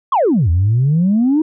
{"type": "exponential two-way sweep", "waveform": "sine", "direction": "down then up", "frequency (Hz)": [1164, 80.5, 322.8], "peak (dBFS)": -9, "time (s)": [0.12, 1.42], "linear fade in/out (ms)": 5, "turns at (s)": 0.5, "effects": ["tanh soft clip ceiling -7 dBFS"]}